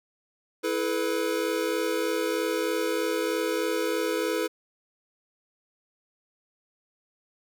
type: chord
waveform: square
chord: E suspended fourth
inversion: none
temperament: equal with one note detuned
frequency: 329.6 / 430.7 / 493.9 Hz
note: E4 / A4 / B4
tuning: 0 / -37 / 0 cents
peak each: -31 / -30 / -30 dBFS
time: 0.63-4.48 s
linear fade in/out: 20 ms
effects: none